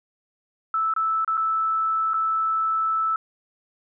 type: tone with dropouts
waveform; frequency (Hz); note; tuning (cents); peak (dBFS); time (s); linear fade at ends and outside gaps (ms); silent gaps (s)
sine; 1314; E6; -6; -20; 0.74-3.16; 2; 0.938-0.963 / 1.247-1.277 / 1.371-1.376 / 2.135-2.141
effects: none